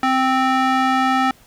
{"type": "tone with band-pass filter", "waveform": "square", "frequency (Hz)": 261.6, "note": "C4", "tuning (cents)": 0, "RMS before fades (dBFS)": -17, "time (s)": [0.03, 1.31], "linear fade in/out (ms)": 2, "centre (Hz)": 1200, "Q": 1.1, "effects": ["pink hiss -51 dBFS RMS until 1.46 s"]}